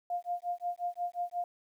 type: tone with tremolo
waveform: sine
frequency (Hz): 704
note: F5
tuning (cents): +14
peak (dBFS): -29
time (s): 0.1-1.44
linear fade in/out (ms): 2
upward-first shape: sine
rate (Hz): 5.6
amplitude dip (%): 100
effects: 11-bit